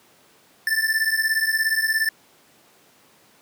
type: beating tone pair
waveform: square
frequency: 1760 / 1777 Hz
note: A6 / A6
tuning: 0 / +17 cents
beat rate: 17 Hz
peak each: -23 / -23 dBFS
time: 0.67-2.09 s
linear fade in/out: 2 ms
effects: pink hiss -55 dBFS RMS until 3.41 s + high-pass 200 Hz 12 dB/octave